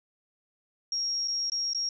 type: tone with dropouts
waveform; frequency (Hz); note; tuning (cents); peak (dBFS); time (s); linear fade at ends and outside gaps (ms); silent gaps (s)
sine; 5588; F8; 0; -27; 0.92-1.89; 2; 1.276-1.281 / 1.499-1.519 / 1.734-1.747
effects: none